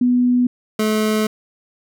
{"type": "tone pair in turn", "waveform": ["sine", "25% pulse"], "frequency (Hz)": [246.9, 215.6], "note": ["B3", "A3"], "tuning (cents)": [0, -35], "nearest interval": "major second", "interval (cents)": 235, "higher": "first", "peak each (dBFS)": -12, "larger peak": "neither", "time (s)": [[0.01, 0.47], [0.79, 1.27]], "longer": "second", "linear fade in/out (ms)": 5, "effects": []}